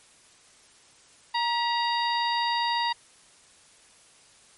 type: harmonic tone with a mistuned harmonic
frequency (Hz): 940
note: A#5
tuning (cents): +14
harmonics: 1 / 2 / 3 / 4 / 5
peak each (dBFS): -25 / -32 / -35 / -33 / -34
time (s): 1.34-2.93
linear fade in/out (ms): 10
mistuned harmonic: 2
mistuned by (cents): +53
effects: white hiss -56 dBFS RMS until 4.57 s + MP3 48 kbps